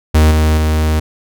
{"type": "tone with level steps", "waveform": "45% pulse", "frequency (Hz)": 77.78, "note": "D#2", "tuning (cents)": 0, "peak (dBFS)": [-6, -9, -11], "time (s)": [0.14, 1], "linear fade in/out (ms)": 10, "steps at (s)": [0.31, 0.57], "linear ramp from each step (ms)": 2, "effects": []}